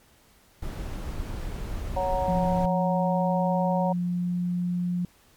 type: noise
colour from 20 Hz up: brown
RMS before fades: -32 dBFS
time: 0.62-2.66 s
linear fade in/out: 5 ms
type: chord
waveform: sine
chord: F# major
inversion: second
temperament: equal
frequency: 554.4 / 740 / 932.3 Hz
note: C#5 / F#5 / A#5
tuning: 0 / 0 / 0 cents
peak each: -27 / -29 / -29 dBFS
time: 1.96-3.93 s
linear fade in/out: 10 ms
type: tone with pitch glide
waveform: sine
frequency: 174.61 to 177.15 Hz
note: F3 to F3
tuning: 0 to +25 cents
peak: -24 dBFS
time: 2.28-5.05 s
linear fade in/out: 2 ms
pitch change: +25 cents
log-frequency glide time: 3.03-4.3 s
effects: pink hiss -59 dBFS RMS until 5.36 s + MP3 96 kbps